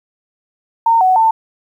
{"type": "tone with pitch steps", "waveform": "sine", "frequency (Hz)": [915, 745, 894], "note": ["A#5", "F#5", "A5"], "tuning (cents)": [-32, 12, 27], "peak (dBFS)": -8, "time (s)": [0.86, 1.31], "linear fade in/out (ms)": 5, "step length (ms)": 150, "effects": ["8-bit"]}